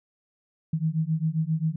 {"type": "beating tone pair", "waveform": "sine", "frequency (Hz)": [155.6, 163.1], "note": ["D#3", "E3"], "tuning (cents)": [0, -18], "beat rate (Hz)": 7.5, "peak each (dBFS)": -26, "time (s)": [0.73, 1.76], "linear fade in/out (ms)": 5, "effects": []}